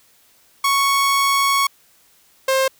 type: tone pair in turn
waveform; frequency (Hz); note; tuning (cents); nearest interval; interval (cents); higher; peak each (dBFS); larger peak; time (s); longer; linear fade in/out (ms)
sawtooth; 1108.7 / 530.5; C#6 / C5; 0 / +24; octave + minor second; 1276; first; -11; neither; 0.64-1.67 / 2.48-2.68; first; 5
effects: white hiss -55 dBFS RMS until 2.79 s